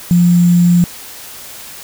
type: tone with sample-and-hold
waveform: sine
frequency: 174.61 Hz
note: F3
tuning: in tune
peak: -6 dBFS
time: 0.11-0.84 s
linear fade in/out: 0 ms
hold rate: 7350 Hz
effects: white hiss -32 dBFS RMS until 1.83 s